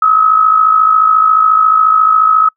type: tone with amplitude modulation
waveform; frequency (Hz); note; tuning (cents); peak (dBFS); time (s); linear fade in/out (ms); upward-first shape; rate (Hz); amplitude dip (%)
sine; 1282; E6; -49; -3; 0.02-2.49; 5; sine; 54.2; 60
effects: noise-tail reverb RT60 0.1 s tail -25 dB re dry